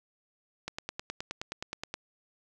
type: click train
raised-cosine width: 0.2 ms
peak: -18 dBFS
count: 13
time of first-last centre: 0.68-1.941 s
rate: 9.52 Hz
effects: none